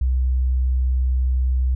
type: tone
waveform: sine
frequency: 63.7 Hz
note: C2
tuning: 46 cents flat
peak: -16 dBFS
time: 0.01-1.75 s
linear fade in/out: 5 ms
effects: none